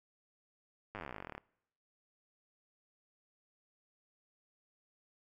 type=slowing click train; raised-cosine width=0.5 ms; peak=-28 dBFS; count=26; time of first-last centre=0.95-1.38 s; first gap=9 ms; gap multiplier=1.05; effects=noise-tail reverb RT60 0.8 s tail -25 dB re dry